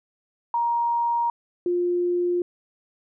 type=tone pair in turn; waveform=sine; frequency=941 / 352.7 Hz; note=A#5 / F4; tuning=+16 / +17 cents; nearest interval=octave + perfect fourth; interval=1699 cents; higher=first; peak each=-20 dBFS; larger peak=neither; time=0.54-1.3 / 1.66-2.42 s; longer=neither; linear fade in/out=2 ms; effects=none